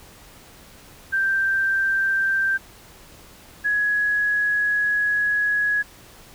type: tone pair in turn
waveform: sine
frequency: 1571 / 1674.5 Hz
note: G6 / G#6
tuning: +3 / +14 cents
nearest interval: minor second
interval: 111 cents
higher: second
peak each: -18 dBFS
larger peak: neither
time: 1.12-2.58 / 3.64-5.83 s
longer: second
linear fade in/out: 20 ms
effects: pink hiss -47 dBFS RMS until 6.34 s